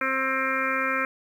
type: harmonic tone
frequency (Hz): 264.9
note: C4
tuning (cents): +22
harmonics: 1 / 2 / 4 / 5 / 6 / 7 / 8 / 9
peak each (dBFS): -34 / -32 / -34 / -28 / -30 / -33 / -33 / -31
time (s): 0.01-1.05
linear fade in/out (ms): 2
effects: 9-bit